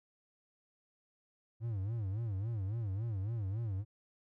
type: tone with vibrato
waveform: triangle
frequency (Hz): 105.4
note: G#2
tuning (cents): +26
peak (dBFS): -32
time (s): 1.6-3.85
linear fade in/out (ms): 50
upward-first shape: sine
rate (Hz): 3.6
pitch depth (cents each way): 200
effects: none